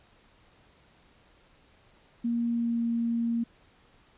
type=tone with pitch glide; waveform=sine; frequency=234.9 to 232.7 Hz; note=A#3 to A#3; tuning=+13 to -3 cents; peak=-25 dBFS; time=2.24-3.44 s; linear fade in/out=10 ms; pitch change=-16 cents; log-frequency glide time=2.46-2.86 s; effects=pink hiss -61 dBFS RMS until 4.17 s + resampled to 8000 Hz